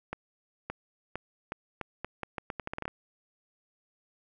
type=accelerating click train; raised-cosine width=0.5 ms; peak=-19 dBFS; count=16; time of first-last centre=0.13-2.88 s; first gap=570 ms; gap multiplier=0.8; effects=none